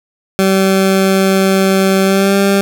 20% pulse tone with pitch glide, 192.1 to 197.61 Hz, G3 to G3, -35 to +14 cents, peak -4 dBFS, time 0.39-2.61 s, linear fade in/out 0 ms, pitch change +49 cents, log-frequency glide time 2.02-2.35 s, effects none

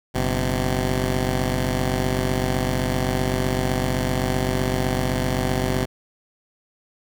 10% pulse tone pair together, 47.82 / 127.8 Hz, G1 / C3, -42 / -40 cents, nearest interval octave + perfect fourth, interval 1702 cents, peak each -15 dBFS, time 0.14-5.86 s, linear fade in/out 20 ms, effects none

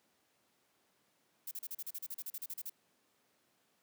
violet noise bursts, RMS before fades -42 dBFS, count 16, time 1.47-2.697 s, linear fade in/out 5 ms, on 42 ms, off 37 ms, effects pink hiss -74 dBFS RMS until 3.82 s + high-pass 200 Hz 12 dB/octave

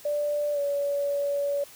sine tone with pitch glide, 587.3 to 568.6 Hz, D5 to C#5, 0 to +44 cents, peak -24 dBFS, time 0.05-1.64 s, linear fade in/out 5 ms, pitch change -56 cents, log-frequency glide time 0.53-0.59 s, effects white hiss -49 dBFS RMS until 1.75 s

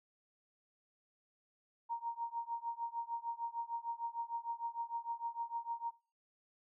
sine tone with tremolo, 932.3 Hz, A#5, in tune, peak -34 dBFS, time 1.89-5.91 s, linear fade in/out 20 ms, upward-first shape triangle, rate 6.6 Hz, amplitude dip 95%, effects noise-tail reverb RT60 0.4 s tail -22 dB re dry

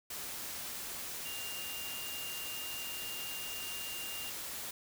sine tone in noise, 2802 Hz, F7, 5 cents sharp, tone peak -43 dBFS, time 1.25-4.3 s, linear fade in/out 5 ms, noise white, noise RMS -42 dBFS, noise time 0.1-4.71 s, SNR -4 dB, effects none

